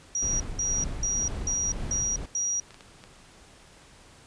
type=tone bursts; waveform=sine; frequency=5750 Hz; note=F8; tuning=50 cents sharp; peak=-25 dBFS; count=6; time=0.15-2.6 s; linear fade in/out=2 ms; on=250 ms; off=190 ms
type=noise with tremolo; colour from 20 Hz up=brown; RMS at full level=-31 dBFS; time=0.22-2.26 s; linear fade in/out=5 ms; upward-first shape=triangle; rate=2 Hz; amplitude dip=50%
type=clicks; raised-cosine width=0.2 ms; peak=-29 dBFS; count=4; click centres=2.707 / 2.744 / 2.808 / 3.039 s
effects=pink hiss -53 dBFS RMS until 4.26 s + resampled to 22050 Hz